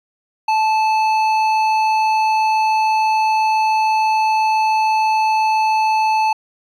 triangle tone with hard clipping, 873 Hz, A5, 14 cents flat, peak -15 dBFS, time 0.48-6.33 s, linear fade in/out 5 ms, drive 13 dB, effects resampled to 24000 Hz

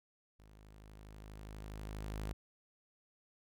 sawtooth tone with level ramp, 52.3 Hz, G#1, 13 cents sharp, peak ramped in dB -55 to -34 dBFS, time 0.39-2.33 s, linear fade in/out 5 ms, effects none

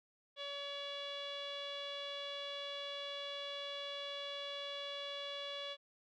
sawtooth tone with low-pass filter, 567 Hz, C#5, 39 cents sharp, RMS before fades -44 dBFS, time 0.36-5.77 s, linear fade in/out 50 ms, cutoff 3500 Hz, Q 7.4, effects none

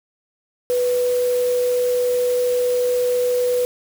sine tone in noise, 493.9 Hz, B4, in tune, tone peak -16 dBFS, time 0.7-3.65 s, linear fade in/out 0 ms, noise white, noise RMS -34 dBFS, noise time 0.7-3.65 s, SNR +15 dB, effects none

